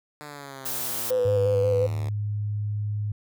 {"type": "linear sweep", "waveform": "5% pulse", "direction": "down", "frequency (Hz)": [150, 72.8], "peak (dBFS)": -27, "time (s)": [0.21, 2.09], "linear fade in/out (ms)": 0}
{"type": "noise", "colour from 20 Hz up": "blue", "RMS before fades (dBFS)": -30, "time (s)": [0.65, 1.11], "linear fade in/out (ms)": 10}
{"type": "tone with vibrato", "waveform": "sine", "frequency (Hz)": 501, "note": "B4", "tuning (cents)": 25, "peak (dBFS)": -20, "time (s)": [1.1, 1.87], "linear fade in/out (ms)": 10, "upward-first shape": "square", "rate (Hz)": 5.6, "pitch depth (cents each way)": 26}
{"type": "tone with pitch glide", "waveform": "sine", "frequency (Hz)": [103.83, 104.49], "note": ["G#2", "G#2"], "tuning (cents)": [0, 11], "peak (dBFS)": -25, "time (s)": [1.25, 3.12], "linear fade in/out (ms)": 5, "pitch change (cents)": 11, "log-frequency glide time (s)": [1.65, 3.01]}
{"effects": []}